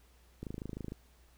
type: click train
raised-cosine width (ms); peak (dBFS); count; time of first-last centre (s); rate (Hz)
3; -27; 14; 0.43-0.921; 26.5
effects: added 60 Hz sine -61 dBFS peak until 1.37 s + pink hiss -67 dBFS RMS until 1.37 s